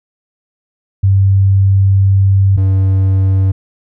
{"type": "tone pair in turn", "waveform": ["sine", "triangle"], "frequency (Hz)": [97.4, 95.78], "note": ["G2", "G2"], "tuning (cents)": [-11, -40], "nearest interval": "unison", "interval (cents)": 29, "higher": "first", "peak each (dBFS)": -6, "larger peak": "neither", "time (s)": [[1.03, 2.57], [2.57, 3.52]], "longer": "first", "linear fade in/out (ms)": 10, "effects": []}